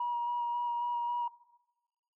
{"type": "tone with vibrato", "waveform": "sine", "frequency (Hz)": 957, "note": "A#5", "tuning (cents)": 45, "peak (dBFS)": -29, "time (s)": [0, 1.28], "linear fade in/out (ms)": 5, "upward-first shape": "square", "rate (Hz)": 3.7, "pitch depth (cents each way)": 11, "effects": ["noise-tail reverb RT60 1.0 s tail -19 dB re dry", "tanh soft clip ceiling -26 dBFS"]}